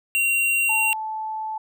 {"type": "tone", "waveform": "square", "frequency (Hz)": 2754, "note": "F7", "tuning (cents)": -25, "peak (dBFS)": -19, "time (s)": [0.15, 0.93], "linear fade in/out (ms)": 0}
{"type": "tone with pitch glide", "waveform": "sine", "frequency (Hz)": [880, 872.4], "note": ["A5", "A5"], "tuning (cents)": [0, -15], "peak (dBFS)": -26, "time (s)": [0.69, 1.58], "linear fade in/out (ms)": 5, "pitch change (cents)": -15, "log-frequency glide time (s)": [0.84, 1]}
{"effects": []}